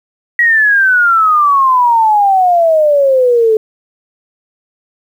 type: exponential sweep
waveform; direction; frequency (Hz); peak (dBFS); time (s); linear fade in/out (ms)
sine; down; 1927 to 430.1; -6; 0.39-3.57; 2
effects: 7-bit